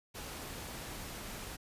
pink noise, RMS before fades -44 dBFS, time 0.14-1.57 s, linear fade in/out 20 ms, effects resampled to 32000 Hz

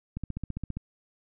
click train, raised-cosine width 5 ms, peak -21 dBFS, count 10, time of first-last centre 0.17-0.77 s, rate 15 Hz, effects none

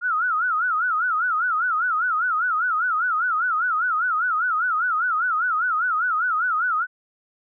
sine tone with vibrato, 1362 Hz, F6, 44 cents flat, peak -19 dBFS, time 0.01-6.87 s, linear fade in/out 50 ms, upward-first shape sine, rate 5 Hz, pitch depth 170 cents each way, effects none

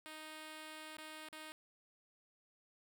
5% pulse tone with dropouts, 311.1 Hz, D#4, in tune, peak -37 dBFS, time 0.06-1.52 s, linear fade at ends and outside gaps 0 ms, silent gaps 0.969-0.983 / 1.287-1.327 s, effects none

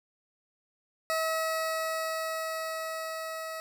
20% pulse tone with level ramp, 643 Hz, E5, 43 cents flat, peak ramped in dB -22 to -31 dBFS, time 1.1-3.6 s, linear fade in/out 0 ms, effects none

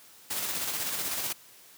white noise with tremolo, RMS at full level -31 dBFS, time 0.3-1.33 s, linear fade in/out 10 ms, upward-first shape square, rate 16 Hz, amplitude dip 30%, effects white hiss -54 dBFS RMS until 1.77 s + high-pass 100 Hz 12 dB/octave

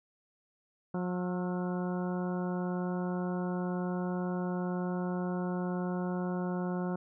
harmonic tone with a mistuned harmonic, 179.9 Hz, F#3, 48 cents flat, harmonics 1 / 2 / 3 / 4 / 5 / 6 / 7 / 8, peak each -32 / -38 / -42 / -44 / -46 / -48 / -49 / -50 dBFS, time 0.94-6.96 s, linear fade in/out 5 ms, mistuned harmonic 7, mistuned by +83 cents, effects none

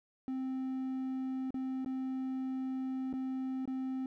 triangle tone with dropouts, 261.6 Hz, C4, in tune, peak -32 dBFS, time 0.28-4.06 s, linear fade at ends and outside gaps 1 ms, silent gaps 1.506-1.543 / 1.847-1.86 / 3.129-3.137 / 3.655-3.676 s, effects none

